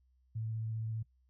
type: tone with vibrato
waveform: sine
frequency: 111.3 Hz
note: A2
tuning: 20 cents sharp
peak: -35 dBFS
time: 0.35-1.03 s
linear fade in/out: 10 ms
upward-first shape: sine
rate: 15 Hz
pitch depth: 15 cents each way
effects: noise-tail reverb RT60 0.1 s tail -20 dB re dry + added 63 Hz sine -67 dBFS peak until 1.29 s